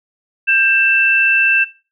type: tone pair together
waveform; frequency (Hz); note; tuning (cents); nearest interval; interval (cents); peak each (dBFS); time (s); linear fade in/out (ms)
sine; 1584.6 / 2665; G6 / E7; +18 / +18; major sixth; 900; -15 / -11; 0.47-1.65; 20
effects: noise-tail reverb RT60 0.3 s tail -18 dB re dry